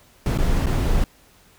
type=noise with dropouts; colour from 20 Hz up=brown; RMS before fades=-19 dBFS; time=0.26-1.04 s; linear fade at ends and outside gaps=1 ms; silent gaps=0.376-0.386 / 0.659-0.667 s; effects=pink hiss -54 dBFS RMS until 1.58 s